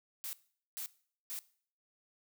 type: noise bursts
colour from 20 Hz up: blue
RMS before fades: -41 dBFS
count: 3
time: 0.24-1.39 s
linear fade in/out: 0 ms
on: 90 ms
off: 440 ms
effects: noise-tail reverb RT60 0.5 s tail -19 dB re dry